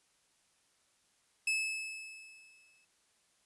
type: tone with exponential decay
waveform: 40% pulse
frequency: 2604 Hz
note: E7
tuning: 22 cents flat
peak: -27 dBFS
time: 1.47-2.85 s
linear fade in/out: 5 ms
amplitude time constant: 300 ms
effects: white hiss -72 dBFS RMS until 3.45 s + resampled to 24000 Hz